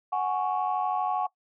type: chord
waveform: sine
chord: F# suspended second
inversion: none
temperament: just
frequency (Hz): 740 / 832.5 / 1110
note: F#5 / G#5 / C#6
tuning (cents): 0 / +4 / +2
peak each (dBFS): -27 / -29 / -30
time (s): 0.12-1.27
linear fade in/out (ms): 10
effects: noise-tail reverb RT60 0.1 s tail -20 dB re dry + tanh soft clip ceiling -17 dBFS